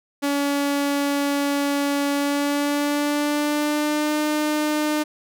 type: tone with pitch glide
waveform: sawtooth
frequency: 283.7 to 302.3 Hz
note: C#4 to D#4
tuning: +40 to -50 cents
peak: -16 dBFS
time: 0.22-5.04 s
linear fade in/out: 20 ms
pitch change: +110 cents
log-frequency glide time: 2.12-4.19 s
effects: none